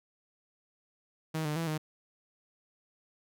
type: tone with pitch steps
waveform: sawtooth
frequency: 158.3 / 150.6 / 165.4 / 154.7 Hz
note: D#3 / D3 / E3 / D#3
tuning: +30 / +44 / +6 / -10 cents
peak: -27 dBFS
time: 1.34-1.78 s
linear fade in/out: 10 ms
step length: 110 ms
effects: none

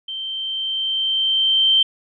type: tone with level ramp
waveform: sine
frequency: 3125 Hz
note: G7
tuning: 6 cents flat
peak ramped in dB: -26 to -11 dBFS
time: 0.08-1.83 s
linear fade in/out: 5 ms
effects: none

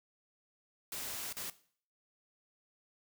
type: noise with dropouts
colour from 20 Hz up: white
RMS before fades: -41 dBFS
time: 0.92-1.5 s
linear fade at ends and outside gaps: 2 ms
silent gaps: 1.327-1.367 s
effects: noise-tail reverb RT60 0.5 s tail -17 dB re dry

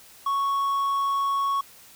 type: tone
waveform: triangle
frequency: 1108.7 Hz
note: C#6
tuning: in tune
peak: -20 dBFS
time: 0.26-1.61 s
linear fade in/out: 5 ms
effects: white hiss -50 dBFS RMS until 1.95 s

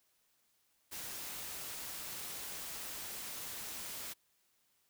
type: noise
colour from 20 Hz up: white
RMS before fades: -44 dBFS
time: 0.91-4.14 s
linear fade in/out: 20 ms
effects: white hiss -75 dBFS RMS until 4.89 s

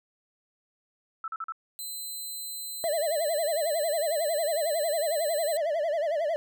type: tone bursts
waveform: sine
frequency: 1318.5 Hz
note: E6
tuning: in tune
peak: -31 dBFS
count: 4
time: 1.24-1.522 s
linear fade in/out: 2 ms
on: 39 ms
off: 42 ms
type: tone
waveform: 5% pulse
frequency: 4050 Hz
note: B7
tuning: 43 cents sharp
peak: -28 dBFS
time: 1.79-5.57 s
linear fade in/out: 0 ms
type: tone with vibrato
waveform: triangle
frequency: 626 Hz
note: D#5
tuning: 10 cents sharp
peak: -23 dBFS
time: 2.84-6.36 s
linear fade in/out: 0 ms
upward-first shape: sine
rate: 11 Hz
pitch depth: 150 cents each way
effects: none

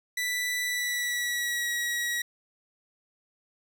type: tone with pitch glide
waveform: sawtooth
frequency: 1975.5 to 1913.7 Hz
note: B6 to A#6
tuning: 0 to +45 cents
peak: -24 dBFS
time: 0.17-2.22 s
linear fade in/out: 5 ms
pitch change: -55 cents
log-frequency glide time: 0.65-1.69 s
effects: none

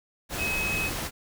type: tone in noise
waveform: sine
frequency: 2553 Hz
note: D#7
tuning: 44 cents sharp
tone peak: -27 dBFS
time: 0.37-0.91 s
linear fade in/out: 50 ms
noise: pink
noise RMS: -32 dBFS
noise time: 0.29-1.11 s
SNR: +2 dB
effects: none

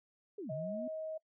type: linear two-way sweep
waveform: sine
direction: down then up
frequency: 440 to 130.8 to 258.5 Hz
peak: -40 dBFS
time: 0.38-0.88 s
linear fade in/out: 5 ms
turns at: 0.52 s
type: tone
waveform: sine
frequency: 632 Hz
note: D#5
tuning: 27 cents sharp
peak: -38 dBFS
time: 0.49-1.18 s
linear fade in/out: 10 ms
effects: noise-tail reverb RT60 0.1 s tail -24 dB re dry

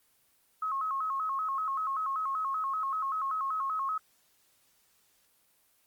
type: tone with vibrato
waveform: sine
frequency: 1178 Hz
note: D6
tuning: 5 cents sharp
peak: -29 dBFS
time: 0.62-3.98 s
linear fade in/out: 5 ms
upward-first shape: square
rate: 5.2 Hz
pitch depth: 140 cents each way
effects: white hiss -68 dBFS RMS until 5.86 s + Opus 24 kbps

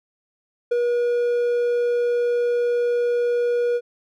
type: tone with ADSR envelope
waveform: triangle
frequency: 480.9 Hz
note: B4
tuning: 46 cents flat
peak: -13 dBFS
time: 0.71-3.81 s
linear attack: 11 ms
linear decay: 11 ms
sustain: -3 dB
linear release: 51 ms
effects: none

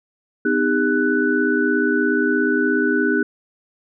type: tone cluster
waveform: sine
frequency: 253.4 / 310.3 / 401.4 / 1489 Hz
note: B3 / D#4 / G4 / F#6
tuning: +45 / -5 / +41 / +11 cents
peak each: -21 dBFS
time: 0.45-3.23 s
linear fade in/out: 5 ms
effects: none

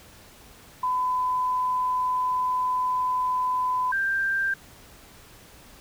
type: tone pair in turn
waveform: sine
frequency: 1007 / 1581.1 Hz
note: B5 / G6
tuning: +33 / +14 cents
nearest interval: minor sixth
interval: 781 cents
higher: second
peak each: -22 dBFS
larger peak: neither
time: 0.83-3.92 / 3.92-4.54 s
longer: first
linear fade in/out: 5 ms
effects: pink hiss -50 dBFS RMS until 5.8 s

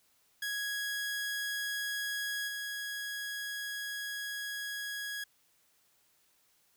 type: tone with level steps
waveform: sawtooth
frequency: 1661.2 Hz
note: G#6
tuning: in tune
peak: -30 / -33 dBFS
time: 0.42-5.24 s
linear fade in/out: 5 ms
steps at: 2.47 s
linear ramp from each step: 20 ms
effects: white hiss -70 dBFS RMS until 6.76 s

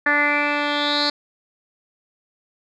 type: tone with low-pass filter sweep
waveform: 10% pulse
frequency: 292 Hz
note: D4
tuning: 10 cents flat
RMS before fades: -20 dBFS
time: 0.06-1.1 s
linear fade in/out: 5 ms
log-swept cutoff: 1800 to 4400 Hz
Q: 7.6
effects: none

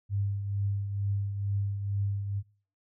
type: tone with tremolo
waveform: sine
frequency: 100 Hz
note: G2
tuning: 35 cents sharp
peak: -25 dBFS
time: 0.09-2.43 s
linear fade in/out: 50 ms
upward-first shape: triangle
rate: 2.2 Hz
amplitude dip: 55%
effects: noise-tail reverb RT60 0.4 s tail -23 dB re dry

